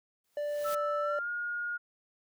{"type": "noise with exponential growth", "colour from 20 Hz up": "white", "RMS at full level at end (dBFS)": -40, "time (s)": [0.24, 0.75], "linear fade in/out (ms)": 5, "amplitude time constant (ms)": 110}
{"type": "tone", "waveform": "triangle", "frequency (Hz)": 587.3, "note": "D5", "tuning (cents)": 0, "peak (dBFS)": -29, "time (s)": [0.37, 1.19], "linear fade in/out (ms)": 2}
{"type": "tone with pitch glide", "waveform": "sine", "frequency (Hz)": [1318.5, 1429.6], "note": ["E6", "F6"], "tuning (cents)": [0, 40], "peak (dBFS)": -32, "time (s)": [0.64, 1.78], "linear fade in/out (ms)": 20, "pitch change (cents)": 140, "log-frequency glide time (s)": [1, 1.29]}
{"effects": []}